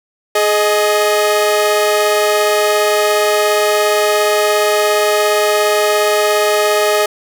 sawtooth tone pair together, 420.6 / 622.3 Hz, G#4 / D#5, +22 / 0 cents, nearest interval perfect fifth, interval 678 cents, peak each -10 dBFS, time 0.35-7.06 s, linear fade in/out 5 ms, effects none

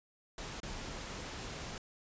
pink noise with dropouts, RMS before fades -43 dBFS, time 0.38-1.78 s, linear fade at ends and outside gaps 2 ms, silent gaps 0.602-0.631 s, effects resampled to 16000 Hz

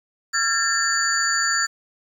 sine tone cluster, 1362 / 1633 / 1787 / 4605 / 7000 Hz, F6 / G#6 / A6 / D8 / A8, -44 / -30 / +26 / -35 / -10 cents, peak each -25 dBFS, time 0.33-1.67 s, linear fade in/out 20 ms, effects 8-bit

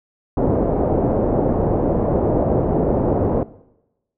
white low-pass noise, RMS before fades -18 dBFS, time 0.37-3.43 s, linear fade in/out 2 ms, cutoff 610 Hz, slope 24 dB/octave, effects noise-tail reverb RT60 0.9 s tail -19 dB re dry

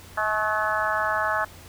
harmonic tone with a mistuned harmonic, 213.9 Hz, A3, 49 cents flat, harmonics 3 / 4 / 5 / 6 / 7 / 8, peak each -29 / -29 / -29 / -29 / -29 / -29 dBFS, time 0.17-1.45 s, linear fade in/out 10 ms, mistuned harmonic 5, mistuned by +33 cents, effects added 89 Hz sine -48 dBFS peak until 1.68 s + pink hiss -47 dBFS RMS until 1.68 s

